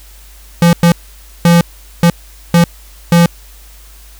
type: tone bursts at uneven times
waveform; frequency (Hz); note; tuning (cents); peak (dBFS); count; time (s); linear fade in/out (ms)
square; 170.9; F3; -37; -5; 6; 0.62-0.73 / 0.83-0.92 / 1.45-1.61 / 2.03-2.1 / 2.54-2.64 / 3.12-3.26; 2
effects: added 50 Hz sine -36 dBFS peak until 4.19 s + white hiss -42 dBFS RMS until 4.19 s